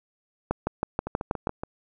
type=two click trains; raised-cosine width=1 ms; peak=-10 / -17 dBFS; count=7 / 5; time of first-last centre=0.51-1.472 / 1.07-1.635 s; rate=6.24 / 7.08 Hz; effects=none